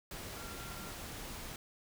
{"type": "tone in noise", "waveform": "sine", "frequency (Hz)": 1379, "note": "F6", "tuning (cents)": -22, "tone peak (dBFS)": -52, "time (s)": [0.36, 0.91], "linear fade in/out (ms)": 2, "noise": "pink", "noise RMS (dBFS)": -45, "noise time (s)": [0.11, 1.56], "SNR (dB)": -10, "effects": []}